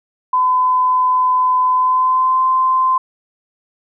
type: tone with pitch glide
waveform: sine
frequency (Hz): 1013 to 1036.1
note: B5 to C6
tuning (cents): +44 to -17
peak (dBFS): -11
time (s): 0.33-2.98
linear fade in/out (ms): 5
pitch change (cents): +39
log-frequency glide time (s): 1.71-2.43
effects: none